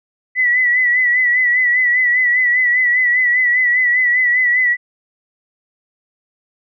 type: tone with vibrato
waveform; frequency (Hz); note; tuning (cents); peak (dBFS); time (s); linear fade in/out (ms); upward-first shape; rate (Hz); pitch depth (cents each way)
sine; 1975.5; B6; 0; -11; 0.35-4.77; 50; sine; 5; 50
effects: none